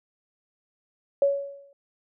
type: tone with exponential decay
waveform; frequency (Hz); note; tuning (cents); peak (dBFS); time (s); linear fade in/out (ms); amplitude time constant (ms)
sine; 560; C#5; +18; -15; 1.22-1.73; 2; 110
effects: none